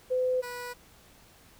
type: tone pair in turn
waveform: sine / 15% pulse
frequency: 508 / 489.5 Hz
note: B4 / B4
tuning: +49 / -15 cents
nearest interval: minor second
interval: 64 cents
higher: first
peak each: -24 / -30 dBFS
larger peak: first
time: 0.1-0.42 / 0.42-0.74 s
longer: neither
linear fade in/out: 20 ms
effects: pink hiss -57 dBFS RMS until 1.59 s